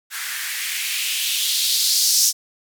violet noise with band-pass filter sweep, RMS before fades -21 dBFS, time 0.1-2.33 s, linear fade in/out 50 ms, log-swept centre 1500 to 5700 Hz, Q 2.7, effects none

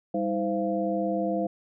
sine tone cluster, 198.4 / 320.3 / 516 / 684 Hz, G3 / E4 / C5 / F5, +21 / -50 / -24 / -36 cents, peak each -30 dBFS, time 0.14-1.47 s, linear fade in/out 5 ms, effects none

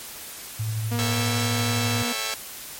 sine tone with tremolo, 110 Hz, A2, in tune, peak -23 dBFS, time 0.59-2.03 s, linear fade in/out 10 ms, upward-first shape sine, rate 12 Hz, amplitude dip 30%
sawtooth tone with pitch glide, 237.6 to 239.9 Hz, A#3 to A#3, +33 to +50 cents, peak -23 dBFS, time 0.91-2.13 s, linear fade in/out 10 ms, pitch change +17 cents, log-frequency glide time 1.05-1.24 s
5% pulse chord, A dominant seventh, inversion none, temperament just, 440 / 550 / 660 / 792 Hz, A4 / C#5 / E5 / G5, 0 / -14 / +2 / +18 cents, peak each -22 dBFS, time 0.99-2.34 s, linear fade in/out 0 ms
effects white hiss -38 dBFS RMS until 2.79 s + MP3 64 kbps

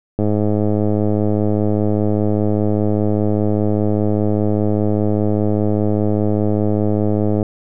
click train, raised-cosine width 2 ms, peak -5 dBFS, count 761, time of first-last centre 0.19-7.428 s, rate 105 Hz, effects none

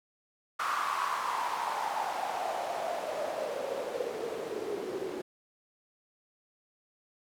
white noise with band-pass filter sweep, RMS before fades -34 dBFS, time 0.59-5.22 s, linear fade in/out 10 ms, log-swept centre 1200 to 360 Hz, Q 5.9, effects none

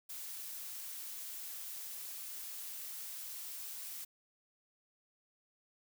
blue noise, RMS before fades -45 dBFS, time 0.09-4.05 s, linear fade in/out 10 ms, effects none

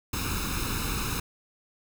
pink noise with comb filter, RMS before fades -30 dBFS, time 0.13-1.2 s, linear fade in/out 5 ms, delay 0.77 ms, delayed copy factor +0.8, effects none

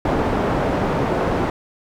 white low-pass noise, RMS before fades -20 dBFS, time 0.05-1.5 s, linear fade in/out 2 ms, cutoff 690 Hz, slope 12 dB/octave, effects none

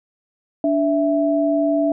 sine tone pair together, 291.3 / 659.3 Hz, D4 / E5, -14 / 0 cents, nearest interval octave + major second, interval 1414 cents, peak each -18 dBFS, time 0.64-1.92 s, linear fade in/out 2 ms, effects none

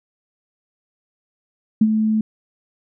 sine tone with ADSR envelope, 217.5 Hz, A3, 20 cents flat, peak -8 dBFS, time 1.81-2.21 s, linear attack 6 ms, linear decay 49 ms, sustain -7 dB, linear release 3 ms, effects none

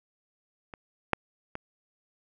clicks, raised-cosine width 0.5 ms, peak -26 / -7 / -20 dBFS, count 3, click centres 0.738 / 1.133 / 1.554 s, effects none

